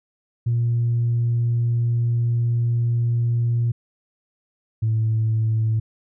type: tone pair in turn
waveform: sine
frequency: 118.1 / 110.89 Hz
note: A#2 / A2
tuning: +23 / +14 cents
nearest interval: minor second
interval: 109 cents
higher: first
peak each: -16 dBFS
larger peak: neither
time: 0.46-3.72 / 4.82-5.8 s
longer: first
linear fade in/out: 10 ms
effects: tanh soft clip ceiling -14 dBFS